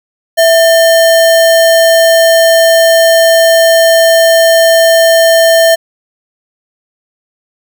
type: tone with sample-and-hold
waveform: sine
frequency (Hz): 659.3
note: E5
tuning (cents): 0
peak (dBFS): -3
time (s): 0.37-5.76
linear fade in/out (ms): 20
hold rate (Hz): 2450
effects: none